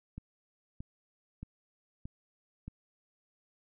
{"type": "click train", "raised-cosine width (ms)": 5, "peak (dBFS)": -29, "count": 5, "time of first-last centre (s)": [0.18, 2.68], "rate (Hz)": 1.6, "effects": []}